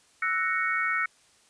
sine chord, F# dominant seventh, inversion third, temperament equal, 1318.5 / 1480 / 1864.7 / 2217 Hz, E6 / F#6 / A#6 / C#7, 0 / 0 / 0 / 0 cents, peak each -30 / -31 / -30 / -29 dBFS, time 0.22-1.06 s, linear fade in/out 5 ms, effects white hiss -61 dBFS RMS until 1.49 s + resampled to 22050 Hz

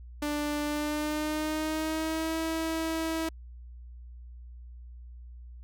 sawtooth tone with pitch glide, 295.2 to 323.8 Hz, D4 to E4, +9 to -31 cents, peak -25 dBFS, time 0.22-3.29 s, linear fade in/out 5 ms, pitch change +160 cents, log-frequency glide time 0.64-2.38 s, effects added 60 Hz sine -43 dBFS peak until 5.63 s

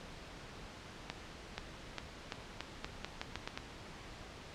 accelerating click train, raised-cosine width 0.2 ms, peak -20 dBFS, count 11, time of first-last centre 1.1-3.575 s, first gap 480 ms, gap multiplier 0.84, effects pink hiss -50 dBFS RMS until 4.54 s + low-pass 5000 Hz 12 dB/octave

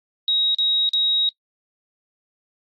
sine tone with dropouts, 3800 Hz, A#7, 33 cents sharp, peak -17 dBFS, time 0.28-1.29 s, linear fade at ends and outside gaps 1 ms, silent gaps 0.547-0.585 / 0.891-0.933 s, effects noise-tail reverb RT60 0.1 s tail -21 dB re dry + AAC 48 kbps

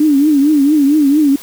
sine tone with vibrato, 291.1 Hz, D4, 15 cents flat, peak -7 dBFS, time 0-1.36 s, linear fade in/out 5 ms, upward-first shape triangle, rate 4.4 Hz, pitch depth 140 cents each way, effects white hiss -34 dBFS RMS until 1.42 s

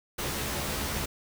pink noise with comb filter, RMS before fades -32 dBFS, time 0.18-1.06 s, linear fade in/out 10 ms, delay 14 ms, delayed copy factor +0.85, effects none

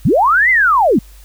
sine linear two-way sweep, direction up then down, 91.7 to 2093 to 168.7 Hz, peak -8 dBFS, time 0.05-0.99 s, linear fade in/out 5 ms, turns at 0.5 s, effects added 50 Hz sine -37 dBFS peak until 1.24 s + white hiss -47 dBFS RMS until 1.24 s

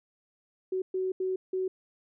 sine tone bursts at uneven times, 374.3 Hz, F#4, 20 cents sharp, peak -27 dBFS, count 4, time 0.72-0.82 / 0.94-1.12 / 1.2-1.36 / 1.53-1.68 s, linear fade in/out 5 ms, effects none

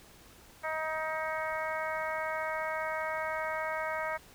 harmonic tone, 315.1 Hz, D#4, 22 cents sharp, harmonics 2 / 3 / 4 / 5 / 6 / 7, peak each -36 / -38 / -39 / -40 / -41 / -41 dBFS, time 0.63-4.18 s, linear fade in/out 20 ms, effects pink hiss -56 dBFS RMS until 4.34 s

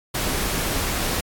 pink noise, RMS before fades -24 dBFS, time 0.14-1.21 s, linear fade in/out 10 ms, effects AAC 64 kbps

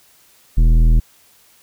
sine tone with tanh clipping, 40.42 Hz, E1, 33 cents flat, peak -10 dBFS, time 0.57-1 s, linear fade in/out 10 ms, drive 12 dB, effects white hiss -52 dBFS RMS until 1.62 s

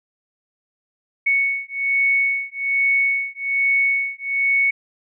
sine beating tone pair, 2217 / 2218.2 Hz, C#7 / C#7, 0 / +1 cents, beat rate 1.2 Hz, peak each -20 dBFS, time 1.26-4.71 s, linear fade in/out 10 ms, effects none

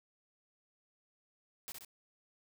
white noise with echo, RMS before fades -44 dBFS, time 1.68-1.72 s, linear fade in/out 0 ms, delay 64 ms, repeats 2, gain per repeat -4 dB, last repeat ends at 1.848 s, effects none

